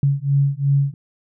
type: beating tone pair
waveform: sine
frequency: 138.59 / 141.39 Hz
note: C#3 / C#3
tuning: 0 / +35 cents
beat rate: 2.8 Hz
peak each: -18 / -18 dBFS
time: 0.03-0.94 s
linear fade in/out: 2 ms
effects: none